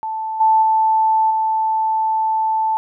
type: tone with level steps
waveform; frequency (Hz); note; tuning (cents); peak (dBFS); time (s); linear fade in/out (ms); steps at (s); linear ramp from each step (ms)
sine; 880; A5; 0; -21 / -10 / -12 / -15; 0.03-2.77; 0; 0.4 / 0.62 / 1.3; 10
effects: none